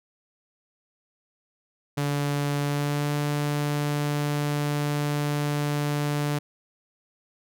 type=tone with pitch glide; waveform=sawtooth; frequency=144 to 146.52 Hz; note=D3 to D3; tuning=-34 to -4 cents; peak=-20 dBFS; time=1.97-6.39 s; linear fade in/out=10 ms; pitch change=+30 cents; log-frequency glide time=2.63-3.14 s; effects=none